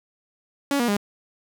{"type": "tone with pitch steps", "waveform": "sawtooth", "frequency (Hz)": [281.3, 239.3, 203.6], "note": ["C#4", "A#3", "G#3"], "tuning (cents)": [26, 46, -34], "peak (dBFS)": -16, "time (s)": [0.71, 0.968], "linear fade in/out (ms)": 2, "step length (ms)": 86, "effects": ["8-bit"]}